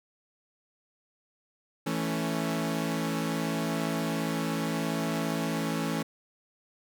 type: chord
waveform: sawtooth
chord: A major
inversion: second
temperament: equal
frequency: 164.81 / 220 / 277.2 Hz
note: E3 / A3 / C#4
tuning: 0 / 0 / 0 cents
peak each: -28 / -29 / -29 dBFS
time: 1.86-6.03 s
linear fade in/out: 10 ms
effects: none